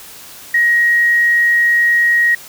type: tone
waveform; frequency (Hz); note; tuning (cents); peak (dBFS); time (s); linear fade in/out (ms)
sine; 1889; A#6; +22; -9; 0.54-2.35; 5
effects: white hiss -36 dBFS RMS until 2.48 s